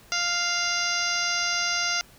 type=harmonic tone with a mistuned harmonic; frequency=698.5 Hz; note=F5; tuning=in tune; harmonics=1 / 2 / 3 / 4 / 5 / 6 / 7 / 8 / 9; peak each=-36 / -29 / -31 / -33 / -37 / -38 / -30 / -32 / -33 dBFS; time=0.12-2.01 s; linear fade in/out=0 ms; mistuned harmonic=6; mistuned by=-54 cents; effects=pink hiss -53 dBFS RMS until 2.18 s